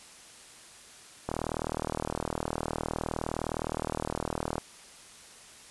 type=click train; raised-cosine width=1 ms; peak=-16 dBFS; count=131; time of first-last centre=1.29-4.581 s; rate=39.5 Hz; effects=white hiss -51 dBFS RMS until 5.7 s + resampled to 24000 Hz